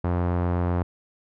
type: tone with low-pass filter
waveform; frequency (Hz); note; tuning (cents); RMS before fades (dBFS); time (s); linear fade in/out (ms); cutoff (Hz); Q
sawtooth; 88; F2; +14; -24; 0.04-0.83; 5; 1100; 1.1
effects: none